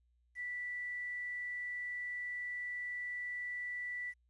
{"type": "tone with quantisation", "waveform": "sine", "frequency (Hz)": 1966, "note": "B6", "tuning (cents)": -8, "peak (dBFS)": -38, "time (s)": [0.35, 4.14], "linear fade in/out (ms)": 50, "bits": 11, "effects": ["added 60 Hz sine -70 dBFS peak until 4.29 s", "resampled to 24000 Hz"]}